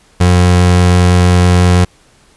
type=tone; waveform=30% pulse; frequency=89.4 Hz; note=F2; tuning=41 cents sharp; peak=-3 dBFS; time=0.2-1.85 s; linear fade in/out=10 ms; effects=pink hiss -48 dBFS RMS until 2.36 s + resampled to 24000 Hz